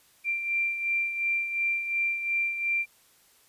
sine beating tone pair, 2364 / 2366.8 Hz, D7 / D7, +11 / +13 cents, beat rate 2.8 Hz, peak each -26 / -34 dBFS, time 0.24-2.86 s, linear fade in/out 50 ms, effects white hiss -61 dBFS RMS until 3.48 s + resampled to 32000 Hz

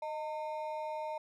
triangle ring-modulated tone, 764 Hz, G5, 45 cents flat, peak -31 dBFS, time 0.02-1.18 s, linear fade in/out 5 ms, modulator 144 Hz, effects none

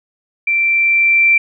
sine tone with level ramp, 2349 Hz, D7, in tune, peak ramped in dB -12 to -7 dBFS, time 0.47-1.38 s, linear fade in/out 5 ms, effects none

